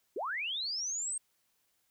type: linear sweep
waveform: sine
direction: up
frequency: 315.1 to 8540 Hz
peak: -33 dBFS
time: 0.16-1.18 s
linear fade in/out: 5 ms
effects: white hiss -75 dBFS RMS until 1.9 s